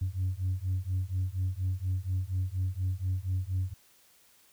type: beating tone pair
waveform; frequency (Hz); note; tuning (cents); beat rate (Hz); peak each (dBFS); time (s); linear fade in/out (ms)
sine; 91 / 95.2; F#2 / F#2; -28 / +50; 4.2; -30; 0.01-3.74; 10
effects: tanh soft clip ceiling -24 dBFS + white hiss -62 dBFS RMS until 4.52 s

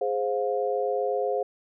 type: chord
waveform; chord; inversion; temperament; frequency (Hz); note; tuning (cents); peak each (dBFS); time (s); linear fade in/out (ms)
sine; F minor; first; equal with one note detuned; 415.3 / 523.3 / 708.2; Ab4 / C5 / F5; 0 / 0 / +24; -28 / -27 / -30; 0.01-1.43; 5
effects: none

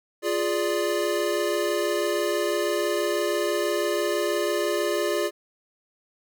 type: chord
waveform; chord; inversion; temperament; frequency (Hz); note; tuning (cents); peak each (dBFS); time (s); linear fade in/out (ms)
square; D diminished; first; equal; 349.2 / 415.3 / 587.3; F4 / Ab4 / D5; 0 / 0 / 0; -28; 0.22-5.31; 50
effects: none

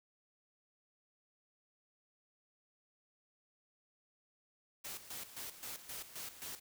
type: noise with tremolo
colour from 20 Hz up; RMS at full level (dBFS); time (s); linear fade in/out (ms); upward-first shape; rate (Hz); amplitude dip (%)
white; -45; 4.84-6.6; 10; square; 3.8; 70
effects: none

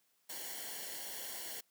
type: noise with comb filter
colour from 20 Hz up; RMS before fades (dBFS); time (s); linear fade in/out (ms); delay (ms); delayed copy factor
white; -44; 0.29-1.61; 10; 0.8; -0.7
effects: white hiss -75 dBFS RMS until 1.7 s + high-pass 150 Hz 12 dB/octave

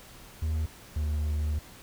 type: tone pair in turn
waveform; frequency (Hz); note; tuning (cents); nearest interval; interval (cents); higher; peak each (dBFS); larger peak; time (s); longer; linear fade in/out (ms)
triangle; 78.5 / 75.4; D#2 / D2; +16 / +46; minor second; 70; first; -24; neither; 0.42-0.66 / 0.96-1.59; second; 5
effects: pink hiss -50 dBFS RMS until 1.82 s

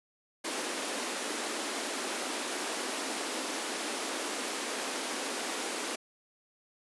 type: high-pass noise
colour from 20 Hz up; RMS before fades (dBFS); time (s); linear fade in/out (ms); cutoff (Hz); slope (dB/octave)
pink; -35; 0.44-5.96; 10; 240; 48
effects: resampled to 24000 Hz

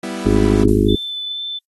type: chord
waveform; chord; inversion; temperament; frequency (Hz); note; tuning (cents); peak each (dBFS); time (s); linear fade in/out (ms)
sawtooth; E minor; first; equal; 196 / 246.9 / 329.6; G3 / B3 / E4; 0 / 0 / 0; -24; 0.03-0.64; 5
type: harmonic tone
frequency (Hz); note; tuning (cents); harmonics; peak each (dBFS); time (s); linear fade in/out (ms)
51.8; G#1; -4; 1 / 2 / 4 / 5 / 6 / 7 / 8; -19 / -19 / -19 / -19 / -19 / -19 / -19; 0.25-0.96; 10
type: noise with exponential decay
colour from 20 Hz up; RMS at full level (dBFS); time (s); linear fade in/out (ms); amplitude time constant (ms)
violet; -33; 0.68-1.65; 2; 210
type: tone with vibrato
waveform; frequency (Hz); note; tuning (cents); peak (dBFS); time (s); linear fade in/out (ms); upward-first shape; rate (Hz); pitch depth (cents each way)
sine; 3520; A7; 0; -23; 0.88-1.59; 10; sine; 2.2; 10
effects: AAC 32 kbps

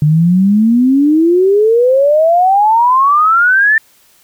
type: exponential sweep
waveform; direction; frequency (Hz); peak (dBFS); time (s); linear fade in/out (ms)
sine; up; 146.4 to 1800; -6; 0.02-3.78; 2
effects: white hiss -49 dBFS RMS until 4.23 s

